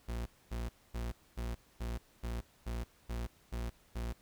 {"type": "tone bursts", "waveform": "40% pulse", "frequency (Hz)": 58.27, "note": "A#1", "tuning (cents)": 0, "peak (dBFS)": -35, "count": 10, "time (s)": [0.08, 4.13], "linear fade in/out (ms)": 10, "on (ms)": 180, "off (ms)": 250, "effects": ["pink hiss -66 dBFS RMS until 4.21 s"]}